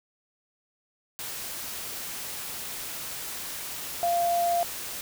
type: tone in noise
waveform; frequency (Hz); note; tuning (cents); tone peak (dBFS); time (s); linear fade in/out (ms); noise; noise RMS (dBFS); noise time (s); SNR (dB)
sine; 692; F5; -16; -22; 4.03-4.63; 0; white; -36; 1.19-5.01; +11
effects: none